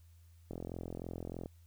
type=click train; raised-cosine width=2 ms; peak=-28 dBFS; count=42; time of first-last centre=0.51-1.459 s; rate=43.2 Hz; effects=added 84 Hz sine -57 dBFS peak until 1.66 s + white hiss -73 dBFS RMS until 1.66 s